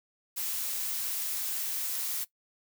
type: noise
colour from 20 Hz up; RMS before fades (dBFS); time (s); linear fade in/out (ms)
blue; -33; 0.36-2.25; 20
effects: noise-tail reverb RT60 0.1 s tail -18 dB re dry